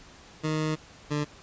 20% pulse tone pair in turn, 155.56 / 148.15 Hz, D#3 / D3, 0 / +15 cents, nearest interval minor second, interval 85 cents, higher first, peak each -21 dBFS, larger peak neither, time 0.43-0.76 / 1.1-1.25 s, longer first, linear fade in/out 20 ms, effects pink hiss -51 dBFS RMS until 1.42 s + resampled to 16000 Hz

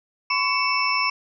sine tone cluster, 1021 / 1122 / 2233 / 2648 / 5350 Hz, C6 / C#6 / C#7 / E7 / E8, -43 / +21 / +12 / +7 / +25 cents, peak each -26 dBFS, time 0.3-1.1 s, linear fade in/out 5 ms, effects none

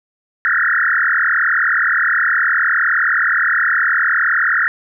sine tone with frequency modulation, 1630 Hz, G#6, 33 cents flat, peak -12 dBFS, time 0.45-4.68 s, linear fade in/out 0 ms, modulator 39.3 Hz, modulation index 7.1, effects none

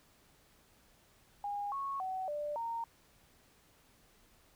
sine tone with pitch steps, 815 / 1102 / 753 / 591 / 923 Hz, G#5 / C#6 / F#5 / D5 / A#5, -33 / -11 / +30 / +11 / -17 cents, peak -35 dBFS, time 1.44-2.84 s, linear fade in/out 2 ms, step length 280 ms, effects pink hiss -66 dBFS RMS until 4.55 s

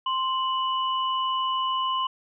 sine tone pair together, 1046.5 / 2960 Hz, C6 / F#7, 0 / 0 cents, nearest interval octave + tritone, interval 1800 cents, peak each -24 / -30 dBFS, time 0.06-2.07 s, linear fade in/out 5 ms, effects none

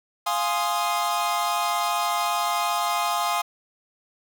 45% pulse chord, F minor seventh, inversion none, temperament equal, 698.5 / 830.6 / 1046.5 / 1244.5 Hz, F5 / Ab5 / C6 / Eb6, 0 / 0 / 0 / 0 cents, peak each -28 dBFS, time 0.26-3.42 s, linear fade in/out 10 ms, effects none

